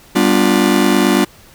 45% pulse chord, G dominant seventh, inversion none, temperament just, 196 / 245 / 294 / 352.8 Hz, G3 / B3 / D4 / F4, 0 / -14 / +2 / +18 cents, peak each -16 dBFS, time 0.15-1.25 s, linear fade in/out 10 ms, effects pink hiss -44 dBFS RMS until 1.54 s

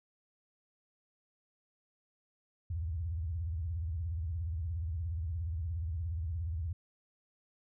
sine tone with vibrato, 82.1 Hz, E2, 6 cents flat, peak -33 dBFS, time 2.7-6.73 s, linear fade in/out 5 ms, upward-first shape sine, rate 17 Hz, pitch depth 220 cents each way, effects none

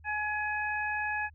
harmonic tone, 843 Hz, G#5, 26 cents sharp, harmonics 1 / 2 / 3, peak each -34 / -32 / -37 dBFS, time 0.04-1.3 s, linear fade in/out 50 ms, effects added 78 Hz sine -52 dBFS peak until 1.34 s

